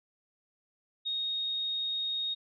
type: tone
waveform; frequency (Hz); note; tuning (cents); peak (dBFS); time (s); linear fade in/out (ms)
sine; 3729; A#7; 0; -30; 1.05-2.35; 20
effects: none